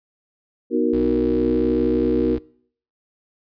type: chord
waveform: sine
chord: B major seventh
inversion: none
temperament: equal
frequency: 246.9 / 311.1 / 370 / 466.2 Hz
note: B3 / D#4 / F#4 / A#4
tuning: 0 / 0 / 0 / 0 cents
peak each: -22 dBFS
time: 0.7-2.39 s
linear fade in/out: 50 ms
type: tone with pitch glide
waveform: 35% pulse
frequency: 61.74 to 63.92 Hz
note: B1 to C2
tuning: 0 to -40 cents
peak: -28 dBFS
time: 0.93-2.39 s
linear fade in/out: 5 ms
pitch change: +60 cents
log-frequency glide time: 1.16-1.9 s
effects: noise-tail reverb RT60 0.6 s tail -23 dB re dry + resampled to 11025 Hz